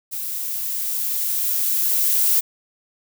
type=noise with level ramp; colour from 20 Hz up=violet; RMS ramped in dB=-28 to -17 dBFS; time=0.11-2.41 s; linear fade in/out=20 ms; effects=none